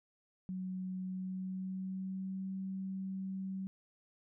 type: tone with pitch glide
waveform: sine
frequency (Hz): 185.8 to 190.91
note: F#3 to G3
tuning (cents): +7 to -46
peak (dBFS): -37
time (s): 0.49-3.67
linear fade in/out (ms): 0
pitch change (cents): +47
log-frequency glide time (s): 1.02-2.51
effects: none